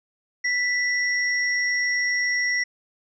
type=tone pair together; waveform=sine; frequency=1975.5 / 5588 Hz; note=B6 / F8; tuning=0 / 0 cents; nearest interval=octave + tritone; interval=1800 cents; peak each=-21 / -29 dBFS; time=0.44-2.64 s; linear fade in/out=10 ms; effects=none